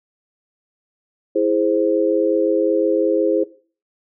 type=chord; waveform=sine; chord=E augmented; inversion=none; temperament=equal; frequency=329.6 / 415.3 / 523.3 Hz; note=E4 / G#4 / B#4; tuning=0 / 0 / 0 cents; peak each=-19 dBFS; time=1.35-3.44 s; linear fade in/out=10 ms; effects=noise-tail reverb RT60 0.4 s tail -18 dB re dry